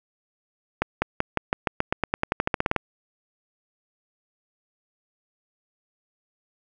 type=accelerating click train; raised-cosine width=0.5 ms; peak=-6 dBFS; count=19; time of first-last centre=0.82-2.763 s; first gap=200 ms; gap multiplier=0.92; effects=none